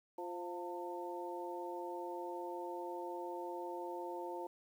harmonic tone with a mistuned harmonic, 174.61 Hz, F3, in tune, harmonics 2 / 3 / 4 / 5, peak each -44 / -47 / -50 / -45 dBFS, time 0.18-4.47 s, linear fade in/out 5 ms, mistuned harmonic 5, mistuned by +47 cents, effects 11-bit

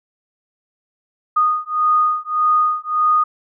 sine beating tone pair, 1234 / 1235.7 Hz, D#6 / D#6, -15 / -12 cents, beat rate 1.7 Hz, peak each -17 dBFS, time 1.36-3.24 s, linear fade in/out 10 ms, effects none

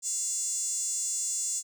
5% pulse tone with high-pass filter, 696 Hz, F5, 6 cents flat, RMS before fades -31 dBFS, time 0.02-1.63 s, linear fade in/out 50 ms, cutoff 7200 Hz, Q 5.8, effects none

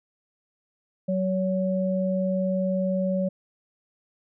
sine tone pair together, 187.7 / 562.5 Hz, F#3 / C#5, +25 / +25 cents, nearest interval octave + perfect fifth, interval 1900 cents, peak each -24 / -26 dBFS, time 1.08-3.29 s, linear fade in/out 10 ms, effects none

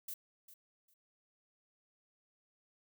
violet noise with echo, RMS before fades -43 dBFS, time 0.08-0.14 s, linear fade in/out 5 ms, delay 400 ms, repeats 2, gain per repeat -14 dB, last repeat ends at 0.94 s, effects none

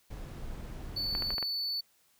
brown noise, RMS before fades -41 dBFS, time 0.1-1.35 s, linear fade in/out 10 ms
triangle tone, 4478 Hz, C#8, 17 cents sharp, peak -30 dBFS, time 0.96-1.81 s, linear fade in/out 10 ms
clicks, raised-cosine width 0.5 ms, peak -22 dBFS, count 5, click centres 1.151 / 1.223 / 1.305 / 1.382 / 1.427 s
effects white hiss -68 dBFS RMS until 2.19 s

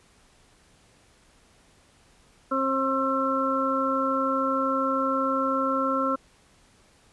harmonic tone, 267.3 Hz, C4, 37 cents sharp, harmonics 1 / 2 / 4 / 5, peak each -28 / -28 / -30 / -26 dBFS, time 2.51-6.16 s, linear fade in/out 10 ms, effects pink hiss -59 dBFS RMS until 7.12 s + resampled to 24000 Hz

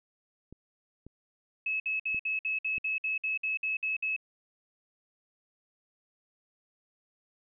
clicks, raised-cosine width 3 ms, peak -34 dBFS, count 4, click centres 0.526 / 1.066 / 2.146 / 2.78 s
sine tone bursts, 2585 Hz, E7, 34 cents flat, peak -28 dBFS, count 13, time 1.66-4.164 s, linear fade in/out 5 ms, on 140 ms, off 57 ms
effects none

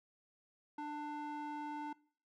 square tone with band-pass filter, 296.8 Hz, D4, 18 cents sharp, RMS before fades -43 dBFS, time 0.78-1.93 s, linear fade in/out 5 ms, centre 770 Hz, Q 1.8, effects noise-tail reverb RT60 0.5 s tail -22 dB re dry

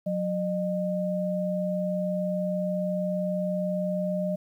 sine tone pair together, 182.63 / 609 Hz, F#3 / D#5, -22 / -37 cents, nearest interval octave + major sixth, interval 2085 cents, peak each -28 dBFS, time 0.06-4.36 s, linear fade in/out 10 ms, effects 10-bit

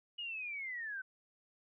sine linear sweep, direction down, 2907 to 1500 Hz, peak -39 dBFS, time 0.18-1.02 s, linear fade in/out 10 ms, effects none

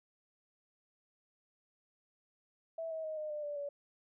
sine tone with pitch steps, 655 / 640.4 / 626.1 / 612.2 / 598.6 / 585.2 / 572.2 Hz, E5 / D#5 / D#5 / D#5 / D5 / D5 / D5, -11 / +50 / +11 / -28 / +33 / -6 / -45 cents, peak -37 dBFS, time 2.78-3.69 s, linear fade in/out 5 ms, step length 130 ms, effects none

